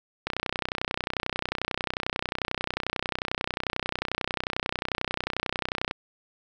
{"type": "click train", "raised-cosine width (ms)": 0.3, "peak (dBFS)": -11, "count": 177, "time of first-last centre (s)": [0.27, 5.911], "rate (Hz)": 31.2, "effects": []}